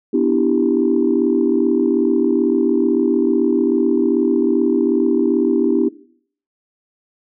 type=chord; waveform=sine; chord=E minor seventh; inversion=second; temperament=equal; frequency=246.9 / 293.7 / 329.6 / 392 Hz; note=B3 / D4 / E4 / G4; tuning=0 / 0 / 0 / 0 cents; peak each=-18 dBFS; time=0.13-5.89 s; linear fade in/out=10 ms; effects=noise-tail reverb RT60 0.6 s tail -20 dB re dry + tanh soft clip ceiling -4 dBFS